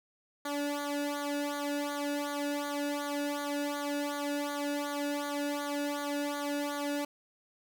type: tone with flanger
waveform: sawtooth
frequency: 288.6 Hz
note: D4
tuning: 30 cents flat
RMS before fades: -34 dBFS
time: 0.45-7.05 s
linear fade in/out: 5 ms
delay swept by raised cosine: 0.37 to 0.96 ms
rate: 2.7 Hz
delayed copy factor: -0.95
effects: none